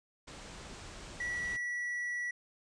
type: low-pass noise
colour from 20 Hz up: pink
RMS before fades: -48 dBFS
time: 0.27-1.57 s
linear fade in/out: 10 ms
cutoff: 8900 Hz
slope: 48 dB/octave
type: tone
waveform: triangle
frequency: 1944 Hz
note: B6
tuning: 28 cents flat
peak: -32 dBFS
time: 1.2-2.31 s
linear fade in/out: 5 ms
effects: resampled to 22050 Hz